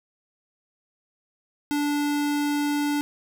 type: tone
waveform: square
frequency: 291.5 Hz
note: D4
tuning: 13 cents flat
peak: -23 dBFS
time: 1.71-3.01 s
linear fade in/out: 0 ms
effects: none